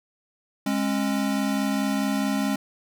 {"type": "tone pair together", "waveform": "square", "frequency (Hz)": [206.1, 270.8], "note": ["G#3", "C#4"], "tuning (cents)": [-13, -40], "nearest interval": "perfect fourth", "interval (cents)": 473, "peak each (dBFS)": -26, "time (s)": [0.66, 2.56], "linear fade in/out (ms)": 5, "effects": []}